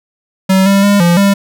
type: tone with pitch steps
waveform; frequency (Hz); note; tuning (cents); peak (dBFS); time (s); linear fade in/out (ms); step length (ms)
square; 190.1 / 197.4 / 202.2 / 172.5 / 198.9; F#3 / G3 / G#3 / F3 / G3; +47 / +12 / -46 / -21 / +25; -7; 0.49-1.34; 10; 170
effects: none